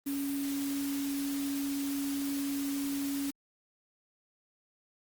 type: tone in noise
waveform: sine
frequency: 279.6 Hz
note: C#4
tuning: 15 cents sharp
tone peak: -31 dBFS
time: 0.06-3.31 s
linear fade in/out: 10 ms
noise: white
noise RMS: -42 dBFS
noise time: 0.06-3.31 s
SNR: +8 dB
effects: Opus 32 kbps